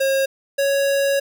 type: tone pair in turn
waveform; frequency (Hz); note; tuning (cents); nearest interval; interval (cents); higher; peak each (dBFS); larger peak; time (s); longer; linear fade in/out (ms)
square; 540 / 555.2; C#5 / C#5; -45 / +3; unison; 48; second; -17; neither; 0-0.26 / 0.58-1.2; second; 10
effects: none